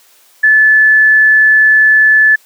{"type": "tone", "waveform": "sine", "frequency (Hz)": 1735, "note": "A6", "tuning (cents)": -25, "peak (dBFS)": -4, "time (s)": [0.43, 2.36], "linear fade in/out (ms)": 10, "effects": ["white hiss -47 dBFS RMS until 2.45 s", "high-pass 400 Hz 12 dB/octave"]}